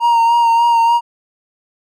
triangle tone with vibrato, 932.3 Hz, A#5, in tune, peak -7 dBFS, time 0-1.01 s, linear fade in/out 50 ms, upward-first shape sine, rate 3.4 Hz, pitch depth 26 cents each way, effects none

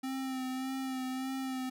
square tone with vibrato, 261.6 Hz, C4, in tune, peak -35 dBFS, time 0.03-1.7 s, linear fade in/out 10 ms, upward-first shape sine, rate 1.7 Hz, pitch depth 27 cents each way, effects none

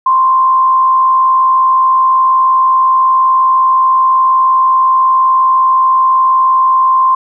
sine tone with frequency modulation, 1046.5 Hz, C6, in tune, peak -6 dBFS, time 0.06-7.15 s, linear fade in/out 5 ms, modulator 65.5 Hz, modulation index 0.31, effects none

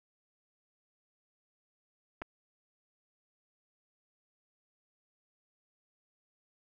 clicks, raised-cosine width 0.5 ms, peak -29 / -24 dBFS, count 2, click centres 2.217 / 2.22 s, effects none

